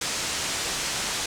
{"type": "low-pass noise", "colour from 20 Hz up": "white", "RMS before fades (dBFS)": -29, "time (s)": [0.01, 1.26], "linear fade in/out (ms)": 5, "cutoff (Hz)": 8000, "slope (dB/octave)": 24, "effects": []}